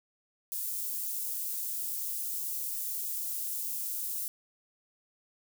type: high-pass noise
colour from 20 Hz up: white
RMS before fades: -35 dBFS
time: 0.52-4.28 s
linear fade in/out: 0 ms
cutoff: 10000 Hz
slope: 12 dB/octave
effects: none